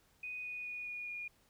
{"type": "tone with pitch steps", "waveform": "sine", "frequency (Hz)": [2489, 2475, 2460, 2446, 2432], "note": ["D#7", "D#7", "D#7", "D#7", "D#7"], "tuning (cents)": [0, -10, -20, -30, -40], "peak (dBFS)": -40, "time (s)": [0.23, 1.28], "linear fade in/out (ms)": 5, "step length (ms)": 210, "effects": ["pink hiss -70 dBFS RMS until 1.49 s"]}